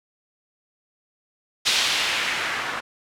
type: noise with low-pass filter sweep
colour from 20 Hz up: blue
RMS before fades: -24 dBFS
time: 1.65-2.81 s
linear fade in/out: 20 ms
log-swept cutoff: 4100 to 1400 Hz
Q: 1.3
effects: none